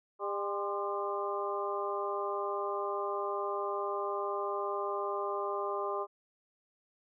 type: harmonic tone with a mistuned harmonic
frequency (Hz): 200.7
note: G3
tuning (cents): +41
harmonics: 2 / 3 / 4 / 5 / 6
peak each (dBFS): -36 / -39 / -41 / -38 / -39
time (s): 0.19-6.07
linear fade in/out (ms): 50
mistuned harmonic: 5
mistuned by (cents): +65
effects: none